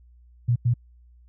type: tone bursts at uneven times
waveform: sine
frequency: 120 Hz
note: B2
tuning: 49 cents flat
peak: -17 dBFS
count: 2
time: 0.48-0.56 / 0.65-0.74 s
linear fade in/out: 10 ms
effects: added 60 Hz sine -50 dBFS peak until 1.28 s